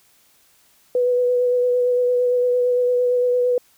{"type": "tone with vibrato", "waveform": "sine", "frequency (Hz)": 493.9, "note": "B4", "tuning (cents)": 0, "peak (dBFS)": -15, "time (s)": [0.95, 3.58], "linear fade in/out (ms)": 2, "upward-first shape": "sine", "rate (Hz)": 8.8, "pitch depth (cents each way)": 16, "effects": ["white hiss -57 dBFS RMS until 3.77 s"]}